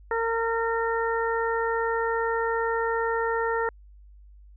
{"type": "harmonic tone", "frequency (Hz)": 457.5, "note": "A#4", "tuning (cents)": -32, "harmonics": [1, 2, 3, 4], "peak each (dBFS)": [-26, -29, -31, -32], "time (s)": [0.11, 3.69], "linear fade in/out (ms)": 2, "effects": ["added 50 Hz sine -47 dBFS peak until 4.56 s"]}